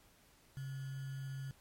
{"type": "tone with sample-and-hold", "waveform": "sine", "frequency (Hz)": 135.1, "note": "C#3", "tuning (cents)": -44, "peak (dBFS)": -40, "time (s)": [0.57, 1.51], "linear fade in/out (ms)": 0, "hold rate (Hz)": 1575, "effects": ["pink hiss -66 dBFS RMS until 1.6 s", "MP3 64 kbps"]}